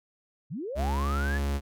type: linear sweep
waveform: sine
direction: up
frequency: 114.5 to 1760 Hz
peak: -32 dBFS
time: 0.5-1.39 s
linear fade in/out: 20 ms
type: tone with pitch glide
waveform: 45% pulse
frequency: 69.3 to 70.23 Hz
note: C#2 to C#2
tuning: 0 to +23 cents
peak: -26 dBFS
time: 0.75-1.61 s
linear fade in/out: 50 ms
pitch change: +23 cents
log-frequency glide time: 0.98-1.04 s
effects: none